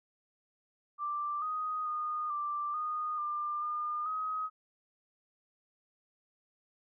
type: tone with pitch steps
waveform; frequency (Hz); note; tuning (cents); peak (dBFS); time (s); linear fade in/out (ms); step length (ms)
sine; 1178 / 1248 / 1227 / 1178 / 1231 / 1194 / 1210 / 1264; D6 / D#6 / D#6 / D6 / D#6 / D6 / D#6 / D#6; +5 / +5 / -25 / +5 / -19 / +28 / -49 / +27; -32; 0.98-4.5; 50; 440
effects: none